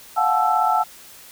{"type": "tone cluster", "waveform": "sine", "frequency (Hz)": [712, 749, 864, 1326], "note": ["F5", "F#5", "A5", "E6"], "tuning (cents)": [33, 21, -32, 10], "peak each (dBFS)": [-23, -22, -20, -21], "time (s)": [0.16, 0.84], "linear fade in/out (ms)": 20, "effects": ["white hiss -44 dBFS RMS until 1.31 s"]}